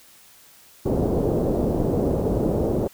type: low-pass noise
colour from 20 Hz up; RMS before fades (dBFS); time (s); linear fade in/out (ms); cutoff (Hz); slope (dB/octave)
white; -22; 0.85-2.88; 10; 530; 24
effects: white hiss -51 dBFS RMS until 2.93 s